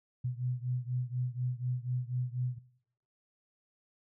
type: beating tone pair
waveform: sine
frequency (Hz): 123.47 / 127.57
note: B2 / C3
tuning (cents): 0 / -43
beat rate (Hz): 4.1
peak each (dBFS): -34 / -36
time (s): 0.24-2.59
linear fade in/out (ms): 10
effects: noise-tail reverb RT60 0.7 s tail -20 dB re dry